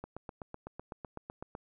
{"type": "click train", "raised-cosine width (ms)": 1, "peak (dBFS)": -27, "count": 13, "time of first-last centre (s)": [0.04, 1.551], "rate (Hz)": 7.94, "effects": []}